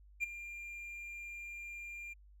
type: tone with ADSR envelope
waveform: triangle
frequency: 2394 Hz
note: D7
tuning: 33 cents sharp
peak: -28 dBFS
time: 0.2-2.14 s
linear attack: 34 ms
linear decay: 14 ms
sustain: -14 dB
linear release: 16 ms
effects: added 50 Hz sine -57 dBFS peak until 2.4 s